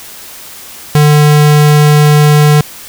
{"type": "tone", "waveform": "square", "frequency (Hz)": 149.1, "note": "D3", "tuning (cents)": 27, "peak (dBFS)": -4, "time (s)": [0.95, 2.61], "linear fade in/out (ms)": 2, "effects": ["white hiss -30 dBFS RMS until 2.88 s"]}